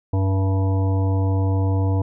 harmonic tone with a mistuned harmonic, 96 Hz, G2, 36 cents flat, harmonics 1 / 3 / 5 / 7 / 9 / 10, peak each -17 / -27 / -31 / -34 / -36 / -37 dBFS, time 0.13-2.02 s, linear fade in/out 5 ms, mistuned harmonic 10, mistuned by +20 cents, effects none

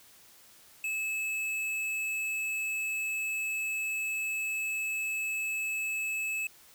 triangle tone with tanh clipping, 2600 Hz, E7, 24 cents flat, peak -32 dBFS, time 0.84-6.47 s, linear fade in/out 2 ms, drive 17 dB, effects white hiss -57 dBFS RMS until 6.74 s

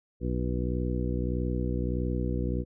harmonic tone with a mistuned harmonic, 61.6 Hz, B1, 4 cents flat, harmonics 1 / 2 / 3 / 4 / 5 / 6 / 8, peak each -30 / -33 / -35 / -36 / -37 / -38 / -39 dBFS, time 0.2-2.65 s, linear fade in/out 50 ms, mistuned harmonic 8, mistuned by -21 cents, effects none

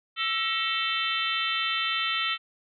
harmonic tone with a mistuned harmonic, 443.2 Hz, A4, 13 cents sharp, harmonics 3 / 4 / 5 / 6 / 7 / 8 / 9, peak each -31 / -34 / -35 / -32 / -31 / -33 / -38 dBFS, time 0.16-2.38 s, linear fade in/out 50 ms, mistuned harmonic 4, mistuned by +120 cents, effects none

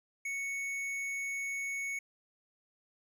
triangle tone with tanh clipping, 2217 Hz, C#7, in tune, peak -36 dBFS, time 0.25-1.99 s, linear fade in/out 5 ms, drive 15 dB, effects none

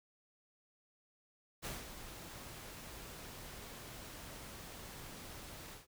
pink noise with ADSR envelope, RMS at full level -42 dBFS, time 1.62-5.87 s, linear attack 31 ms, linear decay 190 ms, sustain -8 dB, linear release 140 ms, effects none

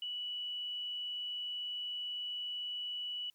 sine tone, 2951 Hz, F#7, 5 cents flat, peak -37 dBFS, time 0.02-3.3 s, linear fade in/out 2 ms, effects white hiss -75 dBFS RMS until 3.34 s

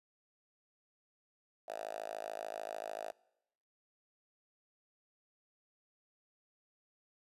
5% pulse tone with high-pass filter, 53.5 Hz, A1, 48 cents flat, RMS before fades -43 dBFS, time 1.68-3.12 s, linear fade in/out 5 ms, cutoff 660 Hz, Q 5.8, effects noise-tail reverb RT60 0.9 s tail -24 dB re dry + resampled to 32000 Hz

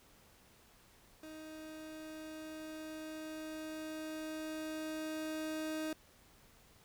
30% pulse tone with level ramp, 312.8 Hz, D#4, 9 cents sharp, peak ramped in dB -45 to -34 dBFS, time 1.23-5.93 s, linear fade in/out 2 ms, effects pink hiss -64 dBFS RMS until 6.84 s

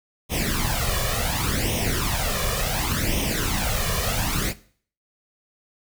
pink noise with flanger, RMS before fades -24 dBFS, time 0.29-4.54 s, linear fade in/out 50 ms, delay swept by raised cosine 0.33 to 1.73 ms, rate 0.69 Hz, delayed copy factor +0.75, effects noise-tail reverb RT60 0.5 s tail -18 dB re dry

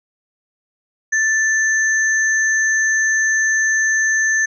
sine tone pair together, 1760 / 6260 Hz, A6 / G8, 0 / -3 cents, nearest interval octave + minor seventh, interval 2197 cents, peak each -14 / -23 dBFS, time 1.12-4.46 s, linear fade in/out 10 ms, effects none

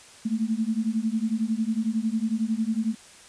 sine beating tone pair, 216.7 / 227.7 Hz, A3 / A#3, -26 / -40 cents, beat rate 11 Hz, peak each -26 dBFS, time 0.25-2.95 s, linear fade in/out 10 ms, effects white hiss -49 dBFS RMS until 3.28 s + resampled to 22050 Hz

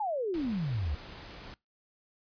sine exponential sweep, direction down, 886 to 66.9 Hz, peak -29 dBFS, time 0-0.95 s, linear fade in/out 5 ms
pink noise, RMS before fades -46 dBFS, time 0.34-1.54 s, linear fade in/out 0 ms
effects noise-tail reverb RT60 0.2 s tail -23 dB re dry + resampled to 11025 Hz

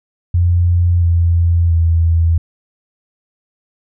sine tone with pitch steps, 87.31 / 85.12 / 82.98 Hz, F2 / F2 / E2, 0 / -44 / +12 cents, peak -9 dBFS, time 0.34-2.38 s, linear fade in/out 5 ms, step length 680 ms, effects none

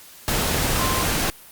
sine tone in noise, 1046.5 Hz, C6, in tune, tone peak -26 dBFS, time 0.79-1.03 s, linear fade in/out 0 ms, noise pink, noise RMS -22 dBFS, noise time 0.28-1.3 s, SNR -7 dB, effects white hiss -45 dBFS RMS until 1.51 s + Opus 48 kbps

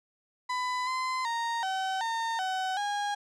35% pulse tone with pitch steps, 1000 / 1029 / 929 / 762 / 912 / 753 / 819 Hz, B5 / C6 / A#5 / G5 / A#5 / F#5 / G#5, +21 / -29 / -6 / -49 / -38 / +30 / -24 cents, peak -27 dBFS, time 0.49-3.15 s, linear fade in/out 10 ms, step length 380 ms, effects low-pass 6000 Hz 12 dB/octave

